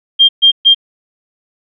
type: tone bursts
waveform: sine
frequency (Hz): 3197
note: G7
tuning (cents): +33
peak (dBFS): -3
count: 3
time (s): 0.19-0.747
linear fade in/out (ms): 20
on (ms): 99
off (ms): 130
effects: none